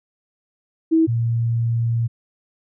sine tone pair in turn, 323.7 / 116.24 Hz, E4 / A#2, -31 / -4 cents, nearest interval octave + tritone, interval 1773 cents, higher first, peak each -12 / -17 dBFS, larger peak first, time 0.91-1.07 / 1.07-2.08 s, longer second, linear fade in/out 20 ms, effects none

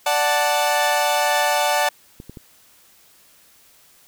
sawtooth chord, D major, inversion none, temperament equal, 587.3 / 740 / 880 Hz, D5 / F#5 / A5, 0 / 0 / 0 cents, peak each -18 / -18 / -17 dBFS, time 0.06-1.89 s, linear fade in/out 5 ms
clicks, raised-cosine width 3 ms, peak -23 dBFS, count 3, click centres 2.201 / 2.296 / 2.372 s
effects white hiss -53 dBFS RMS until 4.07 s

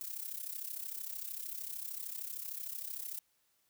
violet noise with amplitude modulation, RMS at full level -39 dBFS, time 0.01-3.19 s, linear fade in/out 0 ms, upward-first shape sine, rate 33.2 Hz, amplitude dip 75%, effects white hiss -75 dBFS RMS until 3.69 s

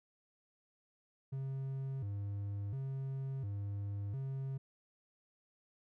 triangle tone with vibrato, 116.54 Hz, A#2, in tune, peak -35 dBFS, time 1.32-4.58 s, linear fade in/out 10 ms, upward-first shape square, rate 0.71 Hz, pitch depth 250 cents each way, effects none

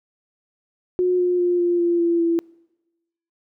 sine tone with pitch steps, 362.2 / 357.6 / 353.1 / 348.7 / 344.2 / 339.9 / 335.6 Hz, F#4 / F4 / F4 / F4 / F4 / F4 / E4, -37 / +41 / +19 / -3 / -25 / -47 / +31 cents, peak -16 dBFS, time 0.99-2.39 s, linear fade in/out 0 ms, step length 200 ms, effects noise-tail reverb RT60 1.0 s tail -26 dB re dry

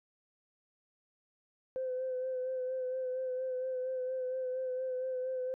sine tone with vibrato, 513 Hz, C5, 34 cents flat, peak -32 dBFS, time 1.76-5.54 s, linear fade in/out 0 ms, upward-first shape sine, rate 4.3 Hz, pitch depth 27 cents each way, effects tanh soft clip ceiling -28 dBFS

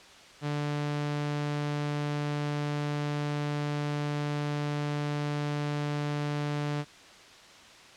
sawtooth tone, 146.83 Hz, D3, in tune, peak -25 dBFS, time 0.41-6.85 s, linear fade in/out 50 ms, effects white hiss -51 dBFS RMS until 7.96 s + low-pass 5000 Hz 12 dB/octave

